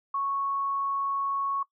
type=tone; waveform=sine; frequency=1106 Hz; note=C#6; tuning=4 cents flat; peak=-26 dBFS; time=0.14-1.63 s; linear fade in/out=5 ms; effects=noise-tail reverb RT60 0.1 s tail -20 dB re dry